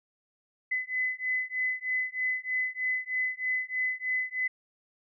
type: beating tone pair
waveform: sine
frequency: 2016 / 2019.2 Hz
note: B6 / B6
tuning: +35 / +38 cents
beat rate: 3.2 Hz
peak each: -31 dBFS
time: 0.71-4.48 s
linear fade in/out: 10 ms
effects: none